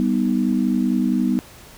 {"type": "chord", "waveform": "sine", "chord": "G augmented", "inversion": "none", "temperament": "equal", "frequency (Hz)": [196, 246.9, 311.1], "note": ["G3", "B3", "D#4"], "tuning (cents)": [0, 0, 0], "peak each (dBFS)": [-21, -19, -24], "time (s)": [0, 1.39], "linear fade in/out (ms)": 0, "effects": ["pink hiss -44 dBFS RMS until 1.77 s"]}